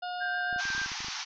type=harmonic tone; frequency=718 Hz; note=F5; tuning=48 cents sharp; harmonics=1 / 2 / 4 / 5 / 6 / 7; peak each=-34 / -40 / -46 / -48 / -50 / -51 dBFS; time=0.02-0.61 s; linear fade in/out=10 ms
type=tone with vibrato; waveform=sine; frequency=1578 Hz; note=G6; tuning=11 cents sharp; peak=-30 dBFS; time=0.2-0.87 s; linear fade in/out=20 ms; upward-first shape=sine; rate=7.2 Hz; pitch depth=17 cents each way
type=clicks; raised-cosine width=3 ms; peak=-34 dBFS; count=12; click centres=0.528 / 0.562 / 0.654 / 0.703 / 0.75 / 0.78 / 0.816 / 0.861 / 0.918 / 1.005 / 1.046 / 1.084 s
type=band-pass noise; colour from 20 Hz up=white; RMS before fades=-37 dBFS; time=0.58-1.25 s; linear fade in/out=20 ms; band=740 to 6300 Hz; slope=96 dB/octave
effects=none